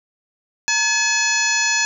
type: harmonic tone with a mistuned harmonic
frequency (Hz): 853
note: G#5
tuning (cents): +46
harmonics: 1 / 2 / 3 / 4 / 5 / 6 / 7 / 8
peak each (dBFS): -28 / -21 / -22 / -31 / -26 / -28 / -23 / -25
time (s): 0.68-1.85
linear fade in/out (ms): 0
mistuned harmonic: 1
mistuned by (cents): +130
effects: none